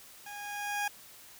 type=tone with level ramp; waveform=20% pulse; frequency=821 Hz; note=G#5; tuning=20 cents flat; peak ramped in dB=-38 to -24 dBFS; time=0.26-0.88 s; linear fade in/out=5 ms; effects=white hiss -53 dBFS RMS until 1.39 s